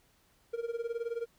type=tone with tremolo; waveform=triangle; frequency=466.2 Hz; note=A#4; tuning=in tune; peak=-28 dBFS; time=0.53-1.26 s; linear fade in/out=10 ms; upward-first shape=sine; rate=19 Hz; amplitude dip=85%; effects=pink hiss -68 dBFS RMS until 1.38 s